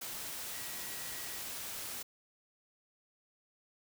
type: tone in noise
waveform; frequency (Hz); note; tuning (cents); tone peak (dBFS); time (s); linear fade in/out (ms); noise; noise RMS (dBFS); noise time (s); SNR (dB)
sine; 1920; B6; -49; -53; 0.52-1.41; 10; white; -42; 0.01-2.03; -14
effects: none